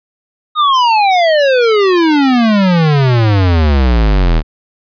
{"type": "exponential sweep", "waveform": "square", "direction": "down", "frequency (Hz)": [1256, 38], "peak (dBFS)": -8, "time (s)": [0.55, 4.43], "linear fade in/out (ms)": 50, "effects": ["resampled to 11025 Hz"]}